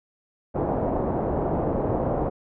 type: low-pass noise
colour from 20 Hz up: white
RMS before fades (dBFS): -25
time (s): 0.54-2.3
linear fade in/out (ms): 20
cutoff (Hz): 730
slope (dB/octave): 24
effects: none